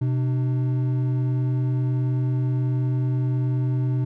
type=tone pair together; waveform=triangle; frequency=127.2 / 300.2 Hz; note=C3 / D4; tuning=-48 / +38 cents; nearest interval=octave + minor third; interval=1486 cents; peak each=-18 / -30 dBFS; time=0.01-4.05 s; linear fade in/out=10 ms; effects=none